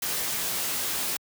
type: noise with comb filter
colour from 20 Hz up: white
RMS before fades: -29 dBFS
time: 0.02-1.17 s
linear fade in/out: 5 ms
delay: 17 ms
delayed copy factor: +0.55
effects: high-pass 80 Hz 12 dB/octave